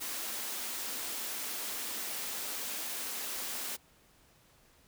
white high-pass noise, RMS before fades -38 dBFS, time 0-3.77 s, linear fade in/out 20 ms, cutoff 200 Hz, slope 96 dB/octave, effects pink hiss -64 dBFS RMS until 4.87 s

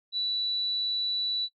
sine tone, 3951 Hz, B7, in tune, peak -26 dBFS, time 0.12-1.49 s, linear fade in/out 50 ms, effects noise-tail reverb RT60 0.1 s tail -19 dB re dry

